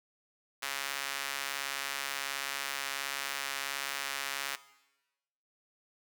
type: tone with high-pass filter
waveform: sawtooth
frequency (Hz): 138.59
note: C#3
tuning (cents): 0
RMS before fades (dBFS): -37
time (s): 0.62-4.56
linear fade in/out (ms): 10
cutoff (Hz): 1500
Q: 0.82
effects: noise-tail reverb RT60 1.0 s tail -17 dB re dry